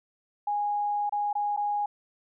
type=tone with dropouts; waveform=sine; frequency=825 Hz; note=G#5; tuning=12 cents flat; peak=-25 dBFS; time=0.47-1.86 s; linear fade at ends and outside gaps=5 ms; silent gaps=1.095-1.123 / 1.33-1.352 / 1.565-1.573 s; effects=none